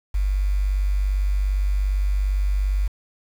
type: tone with quantisation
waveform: sine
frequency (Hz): 48.72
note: G1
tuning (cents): -10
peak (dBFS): -18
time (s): 0.14-2.88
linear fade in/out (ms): 10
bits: 7
effects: none